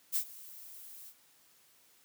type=noise with ADSR envelope; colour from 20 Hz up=violet; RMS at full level=-29 dBFS; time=0.12-1.14 s; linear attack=40 ms; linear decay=79 ms; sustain=-21 dB; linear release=60 ms; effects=white hiss -65 dBFS RMS until 2.04 s + high-pass 100 Hz 12 dB/octave